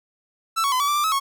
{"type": "tone with pitch steps", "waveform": "45% pulse", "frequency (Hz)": [1327, 1115, 1016, 1141, 1172, 1183, 1286, 1100], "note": ["E6", "C#6", "B5", "C#6", "D6", "D6", "E6", "C#6"], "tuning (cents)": [11, 10, 49, 50, -4, 12, -43, -14], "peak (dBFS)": -19, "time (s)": [0.56, 1.2], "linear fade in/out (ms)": 20, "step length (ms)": 80, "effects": []}